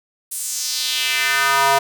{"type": "tone with high-pass filter sweep", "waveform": "square", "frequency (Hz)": 137.7, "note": "C#3", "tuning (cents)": -11, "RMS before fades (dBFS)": -19, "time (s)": [0.31, 1.79], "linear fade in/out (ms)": 10, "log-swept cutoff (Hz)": [10000, 750], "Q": 2.2, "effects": []}